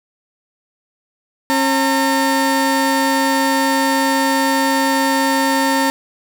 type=tone pair together; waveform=30% pulse; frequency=270.5 / 910.6 Hz; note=C#4 / A#5; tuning=-42 / -41 cents; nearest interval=octave + major sixth; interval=2101 cents; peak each=-14 dBFS; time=1.5-5.9 s; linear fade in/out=0 ms; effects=none